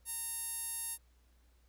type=tone with band-pass filter; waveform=sawtooth; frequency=920 Hz; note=A#5; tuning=23 cents flat; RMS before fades=-40 dBFS; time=0.05-0.98 s; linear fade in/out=50 ms; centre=11000 Hz; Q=5.1; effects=added 60 Hz sine -64 dBFS peak until 1.68 s + pink hiss -74 dBFS RMS until 1.68 s